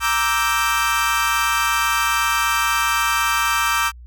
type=chord; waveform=30% pulse; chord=E half-diminished seventh; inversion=second; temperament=equal; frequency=932.3 / 1174.7 / 1318.5 / 1568 Hz; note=Bb5 / D6 / E6 / G6; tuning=0 / 0 / 0 / 0 cents; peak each=-22 / -19 / -20 / -20 dBFS; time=0-3.92 s; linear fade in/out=50 ms; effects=added 60 Hz sine -37 dBFS peak until 4.06 s